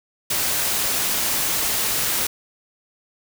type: noise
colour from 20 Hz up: white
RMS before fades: -22 dBFS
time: 0.3-2.27 s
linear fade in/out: 5 ms
effects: none